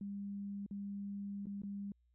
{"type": "tone with dropouts", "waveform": "sine", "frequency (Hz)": 200.6, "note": "G3", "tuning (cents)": 40, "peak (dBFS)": -40, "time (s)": [0.01, 1.92], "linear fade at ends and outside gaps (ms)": 2, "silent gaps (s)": [[0.663, 0.71], [1.457, 1.468], [1.619, 1.634]], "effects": ["added 60 Hz sine -70 dBFS peak until 2.14 s"]}